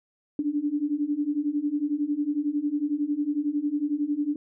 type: beating tone pair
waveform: sine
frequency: 286.6 / 297.6 Hz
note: D4 / D4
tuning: -42 / +23 cents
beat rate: 11 Hz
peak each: -28 / -26 dBFS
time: 0.39-4.36 s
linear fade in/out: 2 ms
effects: none